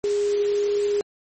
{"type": "tone in noise", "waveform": "sine", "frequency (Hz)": 410, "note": "G#4", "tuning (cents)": -22, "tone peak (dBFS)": -19, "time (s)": [0.04, 1.01], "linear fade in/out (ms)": 0, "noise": "white", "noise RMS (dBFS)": -37, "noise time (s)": [0.04, 1.01], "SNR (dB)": 15, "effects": ["MP3 32 kbps"]}